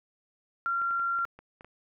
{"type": "tone", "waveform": "sine", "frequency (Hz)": 1377, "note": "F6", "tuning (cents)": -25, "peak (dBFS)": -26, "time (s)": [0.66, 1.25], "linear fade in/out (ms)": 0}
{"type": "clicks", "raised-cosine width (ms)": 0.5, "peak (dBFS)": -33, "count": 8, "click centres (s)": [0.817, 0.909, 0.996, 1.188, 1.252, 1.39, 1.609, 1.646]}
{"effects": []}